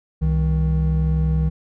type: tone pair together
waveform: triangle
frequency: 66.51 / 158.2 Hz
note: C2 / D#3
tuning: +29 / +29 cents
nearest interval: octave + minor third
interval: 1500 cents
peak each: -17 / -17 dBFS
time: 0.21-1.5 s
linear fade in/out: 20 ms
effects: none